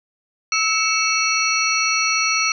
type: tone cluster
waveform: sine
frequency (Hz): 1303 / 2240 / 2659 / 4336 / 5790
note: E6 / C#7 / E7 / C#8 / F#8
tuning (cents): -20 / +18 / +14 / -39 / -38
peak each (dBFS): -23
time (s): 0.52-2.52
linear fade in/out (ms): 2
effects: none